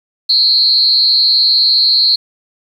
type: tone with amplitude modulation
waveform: sine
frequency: 4245 Hz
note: C8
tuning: 24 cents sharp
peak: -4 dBFS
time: 0.29-2.16 s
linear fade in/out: 10 ms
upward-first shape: sine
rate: 281 Hz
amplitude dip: 80%
effects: 7-bit